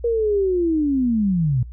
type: linear sweep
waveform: sine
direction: down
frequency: 476.2 to 116.54 Hz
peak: -16 dBFS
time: 0.04-1.63 s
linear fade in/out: 5 ms
effects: noise-tail reverb RT60 0.1 s tail -22 dB re dry + added 60 Hz sine -33 dBFS peak until 1.72 s